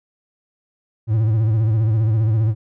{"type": "tone with vibrato", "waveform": "triangle", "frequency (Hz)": 110, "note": "A2", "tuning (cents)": 0, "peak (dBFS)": -12, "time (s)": [1.07, 2.55], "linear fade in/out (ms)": 50, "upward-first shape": "sine", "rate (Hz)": 15, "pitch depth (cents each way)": 79, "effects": []}